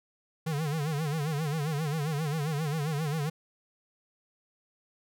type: tone with vibrato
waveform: square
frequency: 151.9 Hz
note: D#3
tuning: 41 cents flat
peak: -29 dBFS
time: 0.46-3.3 s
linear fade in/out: 10 ms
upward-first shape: sine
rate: 7.5 Hz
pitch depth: 130 cents each way
effects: none

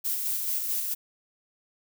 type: noise with tremolo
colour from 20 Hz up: violet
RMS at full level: -28 dBFS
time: 0.04-0.95 s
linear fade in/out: 20 ms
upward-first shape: square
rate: 4.6 Hz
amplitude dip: 30%
effects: none

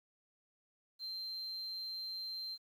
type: tone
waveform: sine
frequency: 4141 Hz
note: C8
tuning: 19 cents flat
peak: -38 dBFS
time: 0.99-2.58 s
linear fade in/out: 50 ms
effects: tanh soft clip ceiling -38 dBFS + 11-bit

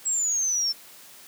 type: exponential sweep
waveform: sine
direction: down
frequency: 7750 to 5340 Hz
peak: -22 dBFS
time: 0.05-0.73 s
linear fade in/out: 20 ms
effects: white hiss -48 dBFS RMS until 1.27 s + high-pass 150 Hz 12 dB/octave

